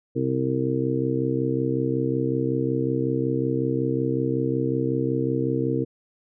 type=harmonic tone; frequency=65.41 Hz; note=C2; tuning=in tune; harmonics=2 / 3 / 4 / 5 / 6 / 7; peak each=-27 / -39 / -27 / -27 / -33 / -27 dBFS; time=0.15-5.85 s; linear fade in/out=20 ms; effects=none

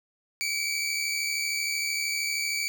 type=tone pair together; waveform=20% pulse; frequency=2260 / 2333 Hz; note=C#7 / D7; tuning=+33 / -12 cents; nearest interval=minor second; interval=55 cents; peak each=-25 dBFS; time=0.41-2.68 s; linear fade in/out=0 ms; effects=none

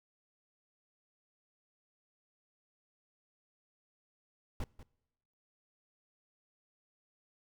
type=noise with echo; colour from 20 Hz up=brown; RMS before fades=-36 dBFS; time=4.6-4.64 s; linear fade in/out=2 ms; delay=190 ms; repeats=1; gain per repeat=-14 dB; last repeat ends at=4.83 s; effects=noise-tail reverb RT60 1.0 s tail -25 dB re dry

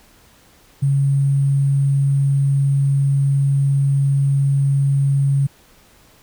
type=tone with sample-and-hold; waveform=sine; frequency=138.59 Hz; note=C#3; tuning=in tune; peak=-13 dBFS; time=0.82-5.47 s; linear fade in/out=10 ms; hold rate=8820 Hz; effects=pink hiss -51 dBFS RMS until 6.22 s

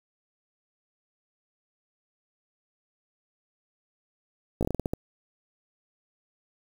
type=slowing click train; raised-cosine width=2 ms; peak=-14 dBFS; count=9; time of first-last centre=4.61-4.935 s; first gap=17 ms; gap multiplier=1.24; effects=7-bit

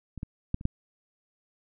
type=clicks; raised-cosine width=5 ms; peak=-26 / -21 / -14 / -29 / -12 dBFS; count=5; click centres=0.177 / 0.231 / 0.544 / 0.611 / 0.654 s; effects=none

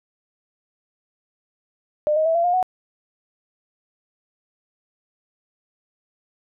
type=tone with pitch steps; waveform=sine; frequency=602 / 627.2 / 653.5 / 680.8 / 709.3 / 739 Hz; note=D5 / D#5 / E5 / F5 / F5 / F#5; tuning=+43 / +14 / -15 / -44 / +27 / -2 cents; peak=-16 dBFS; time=2.07-2.628 s; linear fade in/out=0 ms; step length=93 ms; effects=none

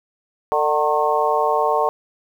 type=harmonic tone with a mistuned harmonic; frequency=150 Hz; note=D3; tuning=37 cents sharp; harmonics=3 / 4 / 5 / 6 / 7; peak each=-22 / -22 / -22 / -22 / -22 dBFS; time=0.52-1.89 s; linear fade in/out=0 ms; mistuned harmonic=7; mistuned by=+52 cents; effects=8-bit

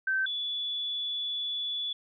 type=tone pair in turn; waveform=sine; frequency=1548 / 3437 Hz; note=G6 / A7; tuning=-22 / -41 cents; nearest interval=octave + major second; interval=1381 cents; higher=second; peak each=-25 / -30 dBFS; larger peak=first; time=0.07-0.26 / 0.26-1.93 s; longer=second; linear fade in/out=5 ms; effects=none

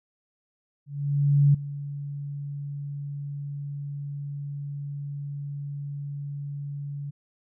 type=tone with ADSR envelope; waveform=sine; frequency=142.7 Hz; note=D3; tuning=49 cents flat; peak=-14 dBFS; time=0.86-7.11 s; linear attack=680 ms; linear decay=8 ms; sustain=-17 dB; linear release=15 ms; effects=none

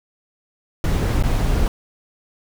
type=noise with dropouts; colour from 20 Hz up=brown; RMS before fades=-18 dBFS; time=0.84-1.68 s; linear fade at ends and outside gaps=1 ms; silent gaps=1.226-1.236 s; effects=none

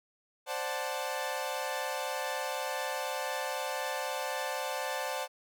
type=chord; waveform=sawtooth; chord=D dominant seventh; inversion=third; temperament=equal; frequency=523.3 / 587.3 / 740 / 880 Hz; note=C5 / D5 / F#5 / A5; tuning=0 / 0 / 0 / 0 cents; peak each=-34 / -35 / -36 / -34 dBFS; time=0.46-5.28 s; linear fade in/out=50 ms; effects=none

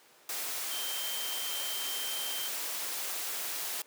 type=tone in noise; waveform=sine; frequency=3136 Hz; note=G7; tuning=in tune; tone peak=-38 dBFS; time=0.71-2.48 s; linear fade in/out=2 ms; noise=white; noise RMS=-36 dBFS; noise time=0.29-3.82 s; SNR=-5 dB; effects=pink hiss -59 dBFS RMS until 3.86 s + high-pass 400 Hz 12 dB/octave

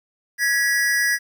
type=tone pair together; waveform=square; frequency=1668 / 1940.4 Hz; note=G#6 / B6; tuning=+7 / -31 cents; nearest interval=minor third; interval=262 cents; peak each=-21 / -21 dBFS; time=0.38-1.19 s; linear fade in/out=50 ms; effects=9-bit

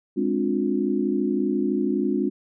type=chord; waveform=sine; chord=D half-diminished seventh; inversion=second; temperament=equal with one note detuned; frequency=207.7 / 261.6 / 293.7 / 357.2 Hz; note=Ab3 / C4 / D4 / F4; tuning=0 / 0 / 0 / +39 cents; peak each=-26 dBFS; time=0.16-2.3 s; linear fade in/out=20 ms; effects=none

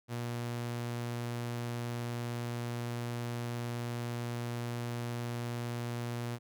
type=tone; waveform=sawtooth; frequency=119.4 Hz; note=A#2; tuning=42 cents sharp; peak=-31 dBFS; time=0.08-6.39 s; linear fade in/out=50 ms; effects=none

